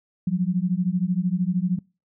sine beating tone pair, 174.61 / 187.61 Hz, F3 / F#3, 0 / +24 cents, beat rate 13 Hz, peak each -23 dBFS, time 0.27-1.79 s, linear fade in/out 5 ms, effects noise-tail reverb RT60 0.3 s tail -24 dB re dry

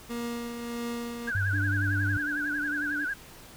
30% pulse tone with tremolo, 236.4 Hz, A#3, 24 cents sharp, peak -28 dBFS, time 0.09-1.31 s, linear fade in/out 20 ms, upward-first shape triangle, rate 1.6 Hz, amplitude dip 45%
sine tone with vibrato, 1553 Hz, G6, 17 cents flat, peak -28 dBFS, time 1.27-3.14 s, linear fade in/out 10 ms, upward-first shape triangle, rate 11 Hz, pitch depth 140 cents each way
sine tone with pitch glide, 98 to 98.97 Hz, G2 to G2, 0 to +17 cents, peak -26 dBFS, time 1.35-2.17 s, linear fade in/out 0 ms, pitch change +17 cents, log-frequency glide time 1.48-1.66 s
sine tone, 293.7 Hz, D4, in tune, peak -34 dBFS, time 1.53-3.05 s, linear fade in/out 5 ms
effects pink hiss -49 dBFS RMS until 3.56 s

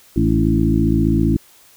harmonic tone with a mistuned harmonic, 55 Hz, A1, in tune, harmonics 1 / 2 / 3 / 4 / 5 / 6, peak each -20 / -20 / -20 / -20 / -20 / -20 dBFS, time 0.16-1.37 s, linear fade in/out 5 ms, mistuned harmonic 5, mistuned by +41 cents, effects white hiss -49 dBFS RMS until 1.76 s

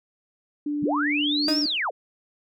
sine tone, 293.7 Hz, D4, in tune, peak -24 dBFS, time 0.66-1.66 s, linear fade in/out 5 ms
sine linear two-way sweep, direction up then down, 78.6 to 5588 to 376.9 Hz, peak -23 dBFS, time 0.82-1.91 s, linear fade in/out 20 ms, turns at 1.6 s
30% pulse tone with exponential decay, 311.1 Hz, D#4, in tune, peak -18 dBFS, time 1.48-1.81 s, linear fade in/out 2 ms, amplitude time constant 70 ms
effects none

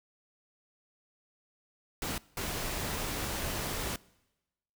pink noise bursts at uneven times, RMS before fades -35 dBFS, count 2, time 2.02-2.18 / 2.37-3.96 s, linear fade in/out 2 ms, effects noise-tail reverb RT60 1.0 s tail -23 dB re dry

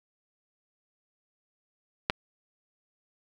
clicks, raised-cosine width 0.3 ms, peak -7 / -20 dBFS, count 2, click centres 2.099 / 2.104 s, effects none

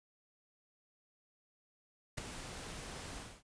pink noise with ADSR envelope, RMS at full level -36 dBFS, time 2.17-3.43 s, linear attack 15 ms, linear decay 3 ms, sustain -10 dB, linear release 260 ms, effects resampled to 22050 Hz

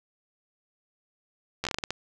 slowing click train, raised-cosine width 0.2 ms, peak -12 dBFS, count 9, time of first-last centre 1.64-1.906 s, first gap 12 ms, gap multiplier 1.28, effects none

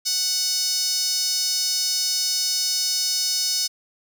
sawtooth tone with high-pass filter, 740 Hz, F#5, in tune, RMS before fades -23 dBFS, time 0.05-3.68 s, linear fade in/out 20 ms, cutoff 5100 Hz, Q 4.1, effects none

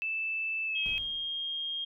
sine tone with pitch glide, 2637 to 2552 Hz, E7 to D#7, 0 to +43 cents, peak -30 dBFS, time 0.02-0.98 s, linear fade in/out 0 ms, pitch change -57 cents, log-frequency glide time 0.65-0.85 s
sine tone, 3231 Hz, G#7, 48 cents flat, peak -32 dBFS, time 0.75-1.85 s, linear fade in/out 10 ms
brown noise with exponential decay, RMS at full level -42 dBFS, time 0.86-1.6 s, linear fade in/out 0 ms, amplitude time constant 160 ms
effects none

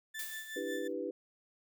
35% pulse tone with tremolo, 1760 Hz, A6, in tune, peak -38 dBFS, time 0.14-0.88 s, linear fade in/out 10 ms, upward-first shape sine, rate 5.5 Hz, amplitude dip 60%
blue noise with exponential decay, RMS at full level -40 dBFS, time 0.19-0.93 s, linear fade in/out 2 ms, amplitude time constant 160 ms
sine chord, E minor seventh, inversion third, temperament equal, 293.7 / 329.6 / 392 / 493.9 Hz, D4 / E4 / G4 / B4, 0 / 0 / 0 / 0 cents, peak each -42 / -42 / -40 / -39 dBFS, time 0.56-1.11 s, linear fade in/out 5 ms
effects none

